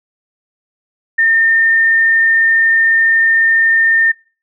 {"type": "tone", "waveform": "sine", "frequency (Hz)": 1814, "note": "A#6", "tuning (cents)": -48, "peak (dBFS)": -8, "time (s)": [1.18, 4.12], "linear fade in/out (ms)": 10, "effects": ["noise-tail reverb RT60 0.4 s tail -26 dB re dry"]}